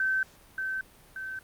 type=tone with echo; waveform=sine; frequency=1542 Hz; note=G6; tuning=29 cents flat; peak=-24 dBFS; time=0-0.23 s; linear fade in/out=2 ms; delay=580 ms; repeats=2; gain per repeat=-5 dB; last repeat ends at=1.39 s; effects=pink hiss -56 dBFS RMS until 1.43 s + Opus 48 kbps